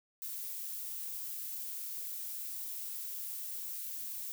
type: noise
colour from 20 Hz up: violet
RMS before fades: -41 dBFS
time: 0.22-4.32 s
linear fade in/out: 0 ms
effects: none